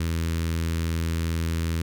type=tone with notch filter; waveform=sawtooth; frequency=82.41 Hz; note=E2; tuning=in tune; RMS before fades=-26 dBFS; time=0-1.82 s; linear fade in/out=5 ms; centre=720 Hz; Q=0.71; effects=none